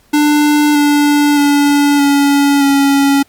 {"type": "tone with pitch steps", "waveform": "square", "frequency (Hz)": [296.5, 291.9, 287.4, 282.9, 278.6], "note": ["D4", "D4", "D4", "C#4", "C#4"], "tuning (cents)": [17, -10, -37, 35, 9], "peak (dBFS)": -8, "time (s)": [0.13, 3.23], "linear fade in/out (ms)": 10, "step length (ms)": 620, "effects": ["pink hiss -51 dBFS RMS until 3.28 s", "MP3 96 kbps"]}